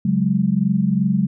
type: chord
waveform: sine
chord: C# suspended fourth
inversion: none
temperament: equal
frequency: 138.59 / 185 / 207.7 Hz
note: C#3 / F#3 / G#3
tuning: 0 / 0 / 0 cents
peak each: -23 / -18 / -19 dBFS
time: 0.05-1.27 s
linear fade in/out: 5 ms
effects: none